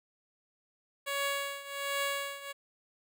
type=tone with tremolo; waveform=10% pulse; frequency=560 Hz; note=C#5; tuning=18 cents sharp; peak=-21 dBFS; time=1.06-2.53 s; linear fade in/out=20 ms; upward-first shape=triangle; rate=1.3 Hz; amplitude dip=85%; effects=none